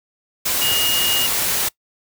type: tone in noise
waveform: sine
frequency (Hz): 2860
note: F7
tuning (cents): +41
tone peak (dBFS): -19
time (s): 0.61-1.27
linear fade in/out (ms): 10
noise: white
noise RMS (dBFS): -20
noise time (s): 0.45-1.69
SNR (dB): -2
effects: noise-tail reverb RT60 0.1 s tail -23 dB re dry